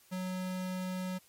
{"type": "tone", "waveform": "square", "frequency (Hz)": 184.6, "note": "F#3", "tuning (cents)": -4, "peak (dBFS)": -35, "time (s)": [0.11, 1.19], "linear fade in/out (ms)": 20, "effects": ["white hiss -63 dBFS RMS until 1.28 s", "MP3 64 kbps"]}